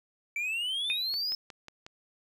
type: exponential sweep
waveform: triangle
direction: up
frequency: 2309 to 5230 Hz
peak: -28 dBFS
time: 0.36-1.35 s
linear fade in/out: 2 ms
type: tone with exponential decay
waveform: sine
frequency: 2489 Hz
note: D#7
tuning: in tune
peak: -25 dBFS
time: 0.9-1.07 s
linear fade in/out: 0 ms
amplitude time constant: 35 ms
type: click train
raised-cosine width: 0.2 ms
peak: -27 dBFS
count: 5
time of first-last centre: 1.14-1.865 s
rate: 5.52 Hz
effects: none